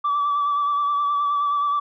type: tone with vibrato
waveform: sine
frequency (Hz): 1157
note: D6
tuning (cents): -26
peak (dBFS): -17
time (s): 0.04-1.8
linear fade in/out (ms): 10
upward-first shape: sine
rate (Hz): 9.5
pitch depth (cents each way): 28
effects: tanh soft clip ceiling -16 dBFS